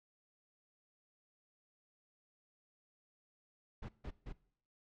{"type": "noise bursts", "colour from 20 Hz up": "brown", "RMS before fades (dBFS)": -44, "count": 3, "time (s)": [3.82, 4.327], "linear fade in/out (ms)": 10, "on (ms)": 69, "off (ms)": 150, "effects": ["noise-tail reverb RT60 0.6 s tail -20 dB re dry", "low-pass 4000 Hz 12 dB/octave"]}